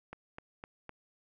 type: click train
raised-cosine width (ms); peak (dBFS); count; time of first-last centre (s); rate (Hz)
0.5; -28; 4; 0.13-0.893; 3.93
effects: none